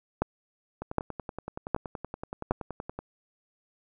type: two click trains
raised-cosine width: 1 ms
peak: -10 / -21 dBFS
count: 4 / 24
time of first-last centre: 0.22-2.51 / 0.82-2.99 s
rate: 1.31 / 10.6 Hz
effects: none